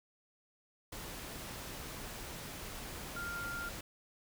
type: tone in noise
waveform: sine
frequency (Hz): 1396.9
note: F6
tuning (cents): 0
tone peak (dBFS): -39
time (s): 3.16-3.69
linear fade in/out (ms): 5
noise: pink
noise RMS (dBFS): -45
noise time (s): 0.92-3.81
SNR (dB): +3
effects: none